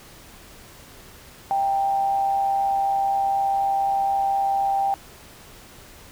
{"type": "tone with amplitude modulation", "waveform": "sine", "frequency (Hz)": 788, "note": "G5", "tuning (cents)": 9, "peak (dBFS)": -17, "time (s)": [1.51, 4.94], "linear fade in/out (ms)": 0, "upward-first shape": "sine", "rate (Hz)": 139, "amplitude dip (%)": 40, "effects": ["pink hiss -46 dBFS RMS until 6.11 s"]}